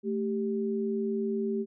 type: tone pair together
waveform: sine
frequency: 220 / 392 Hz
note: A3 / G4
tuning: 0 / 0 cents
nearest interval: minor seventh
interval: 1000 cents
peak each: -30 / -30 dBFS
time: 0.03-1.66 s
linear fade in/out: 50 ms
effects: none